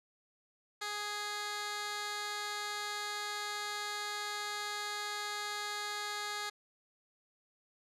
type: tone with band-pass filter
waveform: 15% pulse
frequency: 415.3 Hz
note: G#4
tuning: in tune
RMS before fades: -39 dBFS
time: 0.81-6.5 s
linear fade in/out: 10 ms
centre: 3700 Hz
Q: 0.69
effects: resampled to 32000 Hz